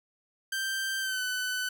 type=tone with pitch glide; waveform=sawtooth; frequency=1568 to 1503.3 Hz; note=G6 to F#6; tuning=0 to +27 cents; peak=-26 dBFS; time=0.52-1.69 s; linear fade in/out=5 ms; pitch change=-73 cents; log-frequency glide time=1-1.22 s; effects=none